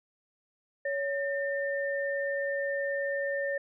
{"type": "tone pair together", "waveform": "sine", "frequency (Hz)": [559, 1804.7], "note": ["C#5", "A6"], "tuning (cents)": [14, 43], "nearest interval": "octave + minor sixth", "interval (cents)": 2029, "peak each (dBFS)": [-30, -33], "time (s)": [0.85, 3.58], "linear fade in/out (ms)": 5, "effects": []}